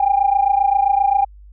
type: tone pair together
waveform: sine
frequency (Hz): 784 / 811.6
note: G5 / G#5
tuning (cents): 0 / -40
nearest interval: minor second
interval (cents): 60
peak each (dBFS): -15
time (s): 0-1.25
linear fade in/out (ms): 5
effects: tanh soft clip ceiling -5 dBFS + added 50 Hz sine -39 dBFS peak until 1.52 s